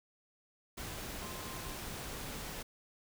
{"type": "tone in noise", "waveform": "sine", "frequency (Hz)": 1046.5, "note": "C6", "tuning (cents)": 0, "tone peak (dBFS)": -51, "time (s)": [1.21, 1.74], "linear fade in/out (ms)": 10, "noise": "pink", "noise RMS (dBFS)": -43, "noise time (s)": [0.77, 2.63], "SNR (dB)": -11, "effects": []}